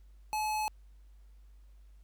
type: tone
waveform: square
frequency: 857 Hz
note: A5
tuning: 46 cents flat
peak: -31 dBFS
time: 0.33-0.68 s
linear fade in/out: 0 ms
effects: added 50 Hz sine -53 dBFS peak until 2.03 s + pink hiss -75 dBFS RMS until 2.03 s